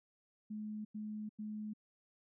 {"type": "tone bursts", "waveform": "sine", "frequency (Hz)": 213, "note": "G#3", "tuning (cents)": 44, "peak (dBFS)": -40, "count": 3, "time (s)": [0.5, 1.736], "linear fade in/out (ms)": 10, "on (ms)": 350, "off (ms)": 93, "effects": []}